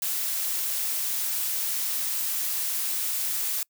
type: noise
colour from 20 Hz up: blue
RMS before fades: -28 dBFS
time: 0.02-3.63 s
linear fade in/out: 2 ms
effects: noise-tail reverb RT60 0.1 s tail -26 dB re dry